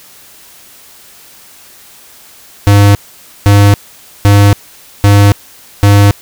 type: tone bursts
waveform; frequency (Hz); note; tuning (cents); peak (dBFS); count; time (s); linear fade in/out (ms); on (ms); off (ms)
square; 101.3; G#2; -43; -3; 5; 2.67-6.11; 0; 280; 510
effects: white hiss -38 dBFS RMS until 6.21 s